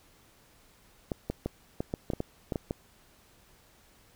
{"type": "clicks", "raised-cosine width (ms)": 2, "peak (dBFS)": -17, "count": 11, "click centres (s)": [1.118, 1.3, 1.46, 1.805, 1.939, 2.102, 2.135, 2.204, 2.522, 2.558, 2.709], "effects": ["pink hiss -61 dBFS RMS until 4.15 s"]}